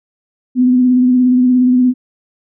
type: tone with vibrato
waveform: sine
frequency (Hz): 251.2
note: B3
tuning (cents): +30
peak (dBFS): -7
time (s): 0.55-1.94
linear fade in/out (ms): 50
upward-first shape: sine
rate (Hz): 17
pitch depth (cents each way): 27
effects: none